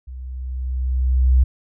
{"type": "tone with level ramp", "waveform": "sine", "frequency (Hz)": 63.8, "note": "C2", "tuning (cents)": -43, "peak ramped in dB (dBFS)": [-31, -9], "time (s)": [0.07, 1.44], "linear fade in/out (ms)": 10, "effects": []}